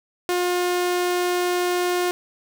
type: tone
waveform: sawtooth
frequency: 356.7 Hz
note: F4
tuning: 37 cents sharp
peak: -16 dBFS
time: 0.29-2.11 s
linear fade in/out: 0 ms
effects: none